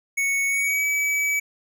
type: tone with pitch glide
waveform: square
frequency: 2217 to 2287 Hz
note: C#7 to D7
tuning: 0 to -47 cents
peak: -21 dBFS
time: 0.17-1.4 s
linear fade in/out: 10 ms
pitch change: +53 cents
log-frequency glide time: 0.48-0.85 s
effects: none